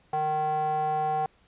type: tone with band-pass filter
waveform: square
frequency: 153.8 Hz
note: D#3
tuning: 20 cents flat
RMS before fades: -27 dBFS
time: 0.13-1.26 s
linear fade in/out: 2 ms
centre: 760 Hz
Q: 5.2
effects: pink hiss -63 dBFS RMS until 1.47 s + resampled to 8000 Hz